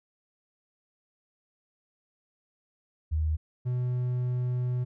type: tone pair in turn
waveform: sine / triangle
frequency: 78 / 124.43 Hz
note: D#2 / B2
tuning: +5 / +13 cents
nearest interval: minor sixth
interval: 808 cents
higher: second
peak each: -24 dBFS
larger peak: neither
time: 3.11-3.37 / 3.65-4.85 s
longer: second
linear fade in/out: 20 ms
effects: none